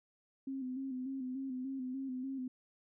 sine tone with vibrato, 261.6 Hz, C4, in tune, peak -37 dBFS, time 0.47-2.48 s, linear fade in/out 5 ms, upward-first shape square, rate 3.4 Hz, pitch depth 47 cents each way, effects none

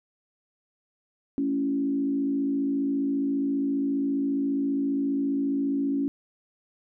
sine tone with frequency modulation, 278.1 Hz, C#4, 6 cents sharp, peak -23 dBFS, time 1.38-6.08 s, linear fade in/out 0 ms, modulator 54.8 Hz, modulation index 0.62, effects none

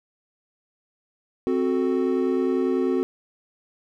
triangle chord, F# diminished, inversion second, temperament equal, 261.6 / 370 / 440 Hz, C4 / F#4 / A4, 0 / 0 / 0 cents, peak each -22 / -21 / -26 dBFS, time 1.47-3.03 s, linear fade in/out 0 ms, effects none

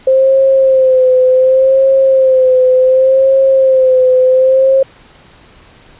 sine tone with vibrato, 523.3 Hz, C5, in tune, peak -5 dBFS, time 0.07-4.83 s, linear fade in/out 5 ms, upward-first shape sine, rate 0.68 Hz, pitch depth 42 cents each way, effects pink hiss -42 dBFS RMS until 5.99 s + resampled to 8000 Hz

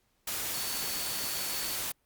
sine tone in noise, 4458 Hz, C#8, 9 cents sharp, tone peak -40 dBFS, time 0.54-1.76 s, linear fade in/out 5 ms, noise white, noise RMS -34 dBFS, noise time 0.27-1.92 s, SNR -9 dB, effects pink hiss -73 dBFS RMS until 2.05 s + Opus 48 kbps

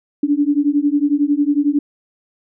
sine beating tone pair, 284.4 / 295.4 Hz, C#4 / D4, +45 / +10 cents, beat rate 11 Hz, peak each -16 / -16 dBFS, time 0.23-1.79 s, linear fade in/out 5 ms, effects none

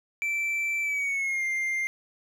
triangle tone with pitch glide, 2333 to 2103 Hz, D7 to C7, -12 to +8 cents, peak -24 dBFS, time 0.22-1.87 s, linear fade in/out 0 ms, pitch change -180 cents, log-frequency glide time 0.82-1.45 s, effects none

